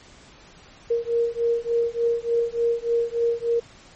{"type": "beating tone pair", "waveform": "sine", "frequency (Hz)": [466.2, 469.6], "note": ["A#4", "A#4"], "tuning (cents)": [0, 13], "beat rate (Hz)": 3.4, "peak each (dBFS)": -23, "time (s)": [0.9, 3.6], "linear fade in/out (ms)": 10, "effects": ["pink hiss -49 dBFS RMS until 3.95 s", "MP3 32 kbps"]}